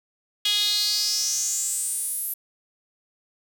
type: tone with high-pass filter sweep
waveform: sawtooth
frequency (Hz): 415.3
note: G#4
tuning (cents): 0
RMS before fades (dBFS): -25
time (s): 0.45-2.34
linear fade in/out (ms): 5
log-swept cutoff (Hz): 3300 to 12000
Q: 6.2
effects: none